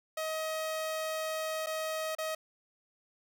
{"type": "tone with dropouts", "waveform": "sawtooth", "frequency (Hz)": 632, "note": "D#5", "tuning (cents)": 27, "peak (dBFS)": -29, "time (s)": [0.17, 2.35], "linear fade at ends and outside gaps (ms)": 5, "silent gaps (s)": [[1.662, 1.668], [2.151, 2.184]], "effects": []}